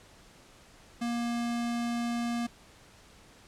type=tone; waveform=square; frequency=236.5 Hz; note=A#3; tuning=25 cents sharp; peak=-30 dBFS; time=1.01-2.47 s; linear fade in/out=10 ms; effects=pink hiss -56 dBFS RMS until 3.47 s + low-pass 9000 Hz 12 dB/octave